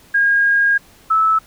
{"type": "tone pair in turn", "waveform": "sine", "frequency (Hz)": [1627, 1307.1], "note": ["G#6", "E6"], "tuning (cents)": [-36, -15], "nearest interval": "major third", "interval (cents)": 379, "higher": "first", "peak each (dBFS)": -11, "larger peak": "neither", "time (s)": [[0.14, 0.78], [1.1, 1.39]], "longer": "first", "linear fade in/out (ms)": 10, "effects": ["pink hiss -48 dBFS RMS until 1.46 s"]}